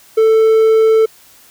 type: tone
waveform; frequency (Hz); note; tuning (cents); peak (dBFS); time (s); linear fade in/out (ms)
triangle; 442.6; A4; +10; -5; 0.17-1.06; 10
effects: white hiss -45 dBFS RMS until 1.5 s